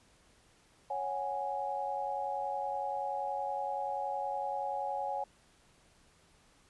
sine chord, C# suspended fourth, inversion none, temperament equal, 554.4 / 740 / 830.6 Hz, C#5 / F#5 / G#5, 0 / 0 / 0 cents, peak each -39 / -39 / -35 dBFS, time 0.9-5.24 s, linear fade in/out 5 ms, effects pink hiss -65 dBFS RMS until 6.69 s + resampled to 24000 Hz

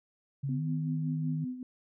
sine tone with pitch glide, 138.59 to 156.46 Hz, C#3 to D#3, 0 to +10 cents, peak -30 dBFS, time 0.43-1.45 s, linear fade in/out 10 ms, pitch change +210 cents, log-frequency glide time 0.55-0.62 s
sine tone with tremolo, 252.8 Hz, B3, 41 cents sharp, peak -32 dBFS, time 0.49-1.63 s, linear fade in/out 2 ms, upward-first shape sine, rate 5.3 Hz, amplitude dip 65%
effects none

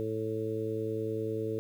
harmonic tone, 110 Hz, A2, in tune, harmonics 1 / 2 / 3 / 4 / 5, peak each -38 / -43 / -37 / -33 / -43 dBFS, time 0-1.59 s, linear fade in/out 0 ms, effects 10-bit

